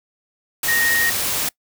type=tone in noise; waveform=sine; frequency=1864.7 Hz; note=A#6; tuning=in tune; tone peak=-17 dBFS; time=0.68-1.1 s; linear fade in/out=5 ms; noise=white; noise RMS=-22 dBFS; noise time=0.63-1.49 s; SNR=+2 dB; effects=noise-tail reverb RT60 0.1 s tail -24 dB re dry